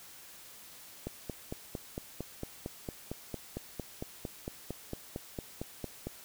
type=click train; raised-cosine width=2 ms; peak=-23 dBFS; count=23; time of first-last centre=1.07-6.07 s; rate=4.4 Hz; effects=white hiss -52 dBFS RMS until 6.24 s